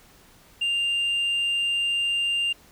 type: tone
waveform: sine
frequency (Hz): 2794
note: F7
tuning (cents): 0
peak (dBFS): -19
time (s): 0.61-2.53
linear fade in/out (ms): 10
effects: tanh soft clip ceiling -21 dBFS + pink hiss -54 dBFS RMS until 2.71 s